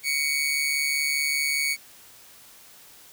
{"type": "tone with amplitude modulation", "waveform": "sawtooth", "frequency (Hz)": 2232, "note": "C#7", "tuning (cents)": 11, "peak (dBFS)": -17, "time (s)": [0.03, 1.77], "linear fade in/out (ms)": 50, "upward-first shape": "sine", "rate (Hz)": 145, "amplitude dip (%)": 55, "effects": ["white hiss -50 dBFS RMS until 3.12 s"]}